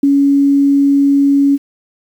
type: tone with ADSR envelope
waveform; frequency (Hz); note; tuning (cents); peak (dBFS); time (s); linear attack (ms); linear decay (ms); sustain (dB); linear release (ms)
sine; 280; C#4; +18; -5; 0.03-1.58; 6; 11; -2; 36
effects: 7-bit